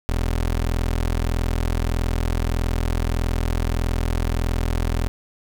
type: tone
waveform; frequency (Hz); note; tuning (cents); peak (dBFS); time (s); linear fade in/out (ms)
25% pulse; 41.62; E1; +17; -16; 0.09-5.08; 0
effects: none